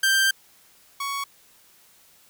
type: tone pair in turn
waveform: sawtooth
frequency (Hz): 1573 / 1115.2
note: G6 / C#6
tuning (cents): +6 / +10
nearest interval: tritone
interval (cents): 596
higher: first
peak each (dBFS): -14 / -23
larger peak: first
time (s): 0.03-0.31 / 1-1.24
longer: first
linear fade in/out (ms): 5
effects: white hiss -56 dBFS RMS until 2.29 s